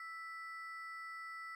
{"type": "ring-modulated tone", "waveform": "triangle", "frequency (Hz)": 1647, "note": "G#6", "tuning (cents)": -15, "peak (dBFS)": -40, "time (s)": [0, 1.55], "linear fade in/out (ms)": 2, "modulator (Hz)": 327, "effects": []}